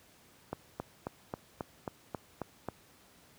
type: click train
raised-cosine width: 1 ms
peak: -21 dBFS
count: 9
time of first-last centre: 0.53-2.686 s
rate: 3.71 Hz
effects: pink hiss -61 dBFS RMS until 3.38 s + high-pass 80 Hz 12 dB/octave